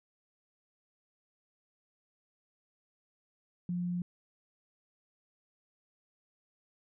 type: tone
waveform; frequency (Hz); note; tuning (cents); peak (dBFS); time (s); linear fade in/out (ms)
sine; 176.7; F3; +21; -31; 3.69-4.02; 2
effects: none